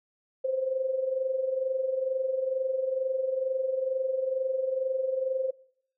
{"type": "tone with amplitude modulation", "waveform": "sine", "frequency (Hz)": 524, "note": "C5", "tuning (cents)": 2, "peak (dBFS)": -23, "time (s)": [0.44, 5.51], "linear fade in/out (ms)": 10, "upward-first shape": "sine", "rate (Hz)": 22.2, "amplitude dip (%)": 65, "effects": ["noise-tail reverb RT60 0.7 s tail -23 dB re dry"]}